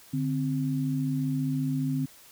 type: tone pair together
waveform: sine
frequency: 146.82 / 261.6 Hz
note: D3 / C4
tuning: 0 / 0 cents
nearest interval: minor seventh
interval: 1000 cents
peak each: -28 dBFS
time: 0.13-2.06 s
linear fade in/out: 10 ms
effects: white hiss -53 dBFS RMS until 2.31 s